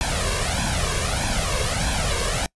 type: noise with flanger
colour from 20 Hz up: pink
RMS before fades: -23 dBFS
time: 0.01-2.46 s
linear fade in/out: 0 ms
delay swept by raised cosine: 1.2 to 1.85 ms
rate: 1.6 Hz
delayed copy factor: +0.75
effects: noise-tail reverb RT60 0.1 s tail -25 dB re dry + resampled to 24000 Hz